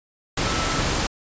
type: tone in noise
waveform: sine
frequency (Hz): 1318.5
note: E6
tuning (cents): 0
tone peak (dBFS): -30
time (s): 0.46-0.8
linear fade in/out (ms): 5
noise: pink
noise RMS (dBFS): -23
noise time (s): 0.37-1.07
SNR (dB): -10
effects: resampled to 16000 Hz